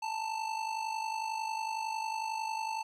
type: tone with amplitude modulation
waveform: square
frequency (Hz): 885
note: A5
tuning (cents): +10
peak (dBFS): -31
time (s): 0.02-2.83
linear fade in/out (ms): 10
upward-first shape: sine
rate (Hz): 51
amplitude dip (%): 65
effects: low-pass 7000 Hz 12 dB/octave + 12-bit